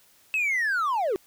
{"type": "linear sweep", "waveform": "triangle", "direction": "down", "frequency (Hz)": [2637, 350], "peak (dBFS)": -20, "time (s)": [0.34, 1.16], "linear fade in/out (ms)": 0, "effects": ["tanh soft clip ceiling -17 dBFS", "white hiss -59 dBFS RMS until 1.26 s"]}